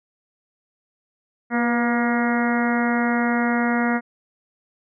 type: harmonic tone with a mistuned harmonic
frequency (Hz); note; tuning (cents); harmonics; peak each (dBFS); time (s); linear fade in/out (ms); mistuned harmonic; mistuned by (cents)
237.4; A#3; +32; 1 / 2 / 3 / 4 / 5 / 6 / 7 / 8 / 9; -20 / -29 / -27 / -31 / -33 / -28 / -33 / -29 / -34; 1.5-4.01; 50; 2; +36
effects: none